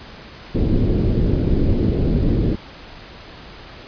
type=low-pass noise; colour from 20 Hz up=pink; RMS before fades=-17 dBFS; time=0.54-2.56 s; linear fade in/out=20 ms; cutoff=420 Hz; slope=24 dB/octave; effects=pink hiss -39 dBFS RMS until 3.87 s + resampled to 11025 Hz